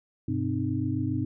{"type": "tone cluster", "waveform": "sine", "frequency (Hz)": [98.9, 126.3, 259.4, 305.9], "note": ["G2", "B2", "C4", "D#4"], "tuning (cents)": [16, 39, -15, -29], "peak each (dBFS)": -31, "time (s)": [0.28, 1.25], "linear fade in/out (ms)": 5, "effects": []}